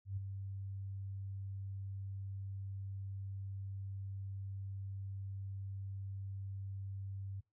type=tone with ADSR envelope; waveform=sine; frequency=97.6 Hz; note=G2; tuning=7 cents flat; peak=-35 dBFS; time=0.05-7.41 s; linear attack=120 ms; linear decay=13 ms; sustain=-6 dB; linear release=15 ms; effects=noise-tail reverb RT60 0.2 s tail -22 dB re dry